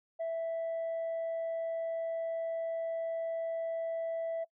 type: tone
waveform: sine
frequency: 659.3 Hz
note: E5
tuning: in tune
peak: -30 dBFS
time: 0.19-4.45 s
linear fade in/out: 20 ms
effects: noise-tail reverb RT60 0.1 s tail -26 dB re dry + tanh soft clip ceiling -31 dBFS